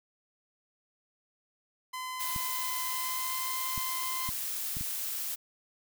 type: tone with pitch glide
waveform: sawtooth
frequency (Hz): 1022 to 1035.7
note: C6 to C6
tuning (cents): -41 to -18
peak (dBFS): -32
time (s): 1.93-4.3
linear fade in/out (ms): 10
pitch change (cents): +23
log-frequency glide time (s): 2.88-3.44
type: noise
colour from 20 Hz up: blue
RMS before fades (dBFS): -35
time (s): 2.19-5.36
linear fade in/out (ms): 20
type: clicks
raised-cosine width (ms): 5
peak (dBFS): -27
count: 5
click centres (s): 2.362 / 3.778 / 4.29 / 4.769 / 4.81
effects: none